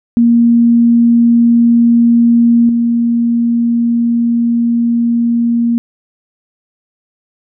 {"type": "tone with level steps", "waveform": "sine", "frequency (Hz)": 234.8, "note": "A#3", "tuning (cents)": 13, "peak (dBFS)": [-5, -9], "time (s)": [0.17, 5.78], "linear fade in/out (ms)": 0, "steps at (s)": 2.69, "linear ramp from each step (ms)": 2, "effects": []}